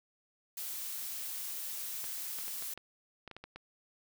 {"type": "noise", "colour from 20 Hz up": "blue", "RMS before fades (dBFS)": -40, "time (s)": [0.57, 2.74], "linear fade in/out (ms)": 5}
{"type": "clicks", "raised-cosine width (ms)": 0.3, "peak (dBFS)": -30, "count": 10, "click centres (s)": [2.042, 2.387, 2.481, 2.624, 2.776, 3.277, 3.313, 3.366, 3.44, 3.56]}
{"effects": []}